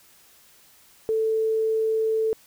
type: tone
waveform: sine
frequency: 441.9 Hz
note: A4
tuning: 7 cents sharp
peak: -20 dBFS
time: 1.09-2.33 s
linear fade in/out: 0 ms
effects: white hiss -55 dBFS RMS until 2.46 s